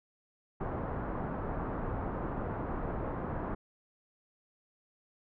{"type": "low-pass noise", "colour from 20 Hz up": "pink", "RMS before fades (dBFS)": -36, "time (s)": [0.6, 3.55], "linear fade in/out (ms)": 10, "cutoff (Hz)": 1300, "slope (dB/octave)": 24, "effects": []}